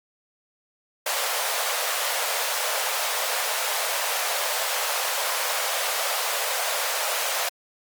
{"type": "high-pass noise", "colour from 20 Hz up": "pink", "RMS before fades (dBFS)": -26, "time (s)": [1.06, 7.49], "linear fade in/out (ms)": 5, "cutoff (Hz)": 510, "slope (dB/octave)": 48, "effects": ["Opus 48 kbps"]}